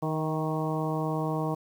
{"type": "harmonic tone with a mistuned harmonic", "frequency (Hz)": 156.5, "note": "D#3", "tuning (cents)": 10, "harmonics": [1, 2, 3, 4, 5, 6, 7], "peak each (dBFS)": [-30, -33, -35, -36, -37, -38, -38], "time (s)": [0.02, 1.55], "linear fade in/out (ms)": 10, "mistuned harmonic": 4, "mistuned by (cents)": 24, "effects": ["9-bit"]}